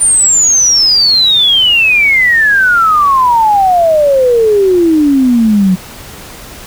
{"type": "exponential sweep", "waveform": "sine", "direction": "down", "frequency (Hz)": [9230, 180.5], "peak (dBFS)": -5, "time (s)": [0, 5.76], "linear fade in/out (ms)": 20, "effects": ["pink hiss -30 dBFS RMS until 6.66 s"]}